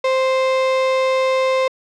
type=tone; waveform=35% pulse; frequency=523.3 Hz; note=C5; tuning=in tune; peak=-13 dBFS; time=0.04-1.68 s; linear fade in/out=5 ms; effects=low-pass 4000 Hz 12 dB/octave